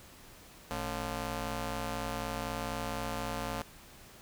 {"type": "ring-modulated tone", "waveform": "10% pulse", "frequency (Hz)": 164.81, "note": "E3", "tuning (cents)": 0, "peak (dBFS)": -23, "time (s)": [0.71, 3.62], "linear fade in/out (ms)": 0, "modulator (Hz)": 380, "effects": ["pink hiss -54 dBFS RMS until 4.21 s"]}